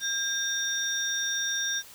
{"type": "tone cluster", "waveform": "sine", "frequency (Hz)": [1609, 3647, 5670], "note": ["G6", "A#7", "F8"], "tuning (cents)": [45, -39, 25], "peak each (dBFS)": -31, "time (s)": [0, 1.83], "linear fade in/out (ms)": 50, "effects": ["white hiss -49 dBFS RMS until 1.94 s"]}